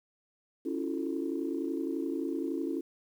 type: chord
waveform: sine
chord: F# minor seventh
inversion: second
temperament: equal with one note detuned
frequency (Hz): 277.2 / 329.6 / 360.7 / 440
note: C#4 / E4 / F#4 / A4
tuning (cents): 0 / 0 / -44 / 0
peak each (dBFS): -34 / -34 / -38 / -40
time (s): 0.65-2.81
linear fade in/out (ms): 10
effects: tanh soft clip ceiling -20 dBFS + 10-bit